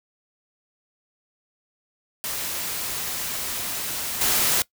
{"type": "noise with level steps", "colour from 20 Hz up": "white", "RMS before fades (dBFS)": [-29, -21], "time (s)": [2.24, 4.62], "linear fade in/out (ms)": 0, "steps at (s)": 4.21, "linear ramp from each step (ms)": 5, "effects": ["noise-tail reverb RT60 0.1 s tail -21 dB re dry"]}